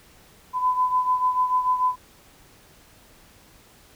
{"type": "beating tone pair", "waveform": "sine", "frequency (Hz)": [1006, 1012.8], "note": ["B5", "B5"], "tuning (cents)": [32, 43], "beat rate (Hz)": 6.8, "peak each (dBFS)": [-20, -26], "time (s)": [0.53, 1.96], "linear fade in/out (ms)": 50, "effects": ["pink hiss -53 dBFS RMS until 3.95 s"]}